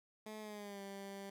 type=tone with pitch glide; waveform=15% pulse; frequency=215.2 to 197.34 Hz; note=A3 to G3; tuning=-38 to +12 cents; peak=-40 dBFS; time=0.26-1.3 s; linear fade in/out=5 ms; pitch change=-150 cents; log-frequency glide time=0.4-0.81 s; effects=none